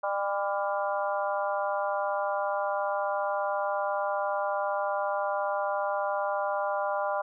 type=harmonic tone with a mistuned harmonic; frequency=200.3 Hz; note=G3; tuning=38 cents sharp; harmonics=3 / 4 / 5 / 6 / 7; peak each=-30 / -32 / -34 / -36 / -37 dBFS; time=0.03-7.22 s; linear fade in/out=10 ms; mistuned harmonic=6; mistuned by=-42 cents; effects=none